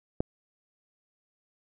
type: click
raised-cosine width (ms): 2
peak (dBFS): -13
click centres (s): 0.205
effects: none